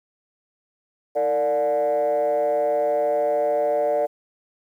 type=tone with frequency modulation; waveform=sine; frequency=587.3 Hz; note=D5; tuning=in tune; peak=-17 dBFS; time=1.15-4.07 s; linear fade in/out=20 ms; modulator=134 Hz; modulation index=0.95; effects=tanh soft clip ceiling -15 dBFS + 9-bit